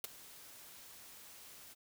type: noise with ADSR envelope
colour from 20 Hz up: white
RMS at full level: -36 dBFS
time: 0.04-1.75 s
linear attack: 3 ms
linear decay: 13 ms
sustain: -19 dB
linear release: 29 ms
effects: none